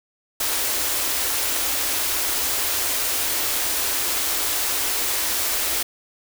white band-stop noise, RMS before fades -23 dBFS, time 0.4-5.83 s, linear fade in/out 5 ms, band 100 to 250 Hz, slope 96 dB/octave, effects none

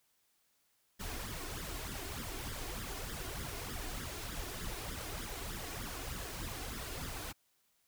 pink noise with flanger, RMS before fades -42 dBFS, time 0.99-7.33 s, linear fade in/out 20 ms, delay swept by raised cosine 0.57 to 2.87 ms, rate 3.3 Hz, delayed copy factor +0.7, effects white hiss -75 dBFS RMS until 7.87 s

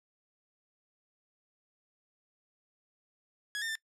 sawtooth tone with pitch steps, 1675 / 1812 / 1782 Hz, G#6 / A#6 / A6, +14 / -50 / +22 cents, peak -30 dBFS, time 3.55-3.754 s, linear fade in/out 0 ms, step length 68 ms, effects noise-tail reverb RT60 0.1 s tail -22 dB re dry + low-pass 10000 Hz 12 dB/octave

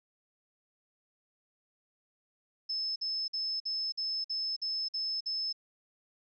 sine tone bursts, 5230 Hz, E8, 15 cents flat, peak -31 dBFS, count 9, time 2.69-5.528 s, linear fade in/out 10 ms, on 270 ms, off 51 ms, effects none

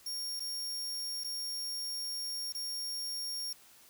sawtooth tone with dropouts, 5550 Hz, F8, 12 cents flat, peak -33 dBFS, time 0.06-3.53 s, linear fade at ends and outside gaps 5 ms, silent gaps 0.396-0.403 / 1.237-1.244 / 2.524-2.548 s, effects white hiss -59 dBFS RMS until 3.89 s

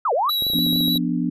sine linear two-way sweep, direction down then up, 1374 to 442.8 to 1266 Hz, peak -17 dBFS, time 0.05-0.3 s, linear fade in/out 5 ms, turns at 0.13 s
square tone with vibrato, 3890 Hz, B7, 27 cents flat, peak -20 dBFS, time 0.29-0.98 s, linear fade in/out 5 ms, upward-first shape sine, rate 6.7 Hz, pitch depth 19 cents each way
clicks, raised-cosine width 2 ms, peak -20 dBFS, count 11, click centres 0.423 / 0.467 / 0.501 / 0.535 / 0.589 / 0.665 / 0.73 / 0.761 / 0.807 / 0.881 / 0.957 s
sine chord, B diminished, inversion second, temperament equal, 174.61 / 246.9 / 293.7 Hz, F3 / B3 / D4, 0 / 0 / 0 cents, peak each -24 / -23 / -25 dBFS, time 0.54-1.3 s, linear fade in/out 10 ms
effects none

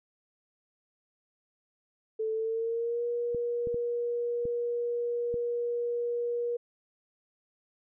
sine tone with pitch glide, 440 to 477.1 Hz, A4 to A#4, 0 to +40 cents, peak -28 dBFS, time 2.19-6.57 s, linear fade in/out 10 ms, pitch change +140 cents, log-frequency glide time 2.32-3.04 s
clicks, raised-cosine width 3 ms, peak -27 dBFS, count 5, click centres 3.347 / 3.672 / 3.744 / 4.454 / 5.342 s
effects none

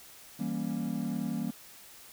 triangle chord, E diminished seventh, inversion none, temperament equal with one note detuned, 164.81 / 196 / 234.8 / 277.2 Hz, E3 / G3 / Bb3 / Db4, 0 / 0 / +13 / 0 cents, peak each -36 / -34 / -32 / -37 dBFS, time 0.39-1.51 s, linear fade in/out 10 ms, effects white hiss -52 dBFS RMS until 2.12 s

